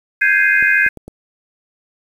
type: chord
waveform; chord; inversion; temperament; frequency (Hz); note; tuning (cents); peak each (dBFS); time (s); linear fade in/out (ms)
sine; Ab major seventh; third; equal; 1568 / 1661.2 / 2093 / 2489; G6 / Ab6 / C7 / Eb7; 0 / 0 / 0 / 0; -15 / -15 / -17 / -18; 0.21-0.89; 10
type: clicks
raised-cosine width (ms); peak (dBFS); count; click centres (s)
2; -19; 4; 0.626 / 0.864 / 0.973 / 1.08
effects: 7-bit